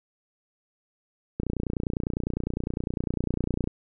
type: click train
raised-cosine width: 3 ms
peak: -14 dBFS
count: 69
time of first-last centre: 1.4-3.674 s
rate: 29.9 Hz
effects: none